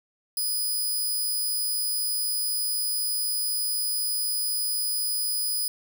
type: tone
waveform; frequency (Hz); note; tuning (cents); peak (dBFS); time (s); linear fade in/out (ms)
5% pulse; 4978; D#8; 0; -18; 0.37-5.68; 2
effects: none